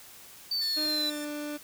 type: exponential sweep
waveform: triangle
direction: down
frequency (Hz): 4605 to 3951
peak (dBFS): -26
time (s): 0.51-1.1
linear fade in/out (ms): 5
type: tone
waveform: 10% pulse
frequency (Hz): 1786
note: A6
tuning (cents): +25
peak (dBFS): -32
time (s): 0.61-1.25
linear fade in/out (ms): 5
type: tone with pitch glide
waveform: 30% pulse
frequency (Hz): 305.1 to 295.7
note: D#4 to D4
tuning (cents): -34 to +12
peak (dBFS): -31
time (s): 0.76-1.58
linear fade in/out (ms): 20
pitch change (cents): -54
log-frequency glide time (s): 0.92-1.2
effects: white hiss -50 dBFS RMS until 1.63 s